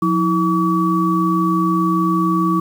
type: tone cluster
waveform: sine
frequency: 178.2 / 324.9 / 1140 Hz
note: F3 / E4 / C#6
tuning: +35 / -25 / +48 cents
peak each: -18 dBFS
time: 0.02-2.6 s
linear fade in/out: 5 ms
effects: 7-bit